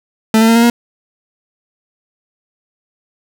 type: tone with pitch steps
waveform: 40% pulse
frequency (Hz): 220.5 / 224.5 / 228.5 / 232.7 / 236.9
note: A3 / A3 / A#3 / A#3 / A#3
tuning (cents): +4 / +35 / -34 / -3 / +28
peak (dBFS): -6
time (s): 0.34-0.7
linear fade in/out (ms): 2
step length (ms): 72
effects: none